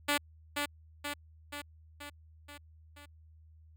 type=tone with echo; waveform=5% pulse; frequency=290 Hz; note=D4; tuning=22 cents flat; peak=-16 dBFS; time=0.08-0.18 s; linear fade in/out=10 ms; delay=480 ms; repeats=6; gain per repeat=-4 dB; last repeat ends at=3.06 s; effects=added 79 Hz sine -55 dBFS peak until 3.76 s